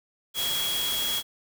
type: tone in noise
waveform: sine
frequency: 3322 Hz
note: G#7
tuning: in tune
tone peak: -27 dBFS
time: 0.34-1.23 s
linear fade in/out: 50 ms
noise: white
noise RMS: -31 dBFS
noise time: 0.34-1.23 s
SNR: +1 dB
effects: none